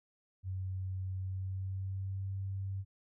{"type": "tone with pitch glide", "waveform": "sine", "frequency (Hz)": [94, 96.87], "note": ["F#2", "G2"], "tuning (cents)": [28, -20], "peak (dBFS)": -35, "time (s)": [0.43, 2.85], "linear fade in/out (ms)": 50, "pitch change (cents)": 52, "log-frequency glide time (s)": [1.15, 2.3], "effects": []}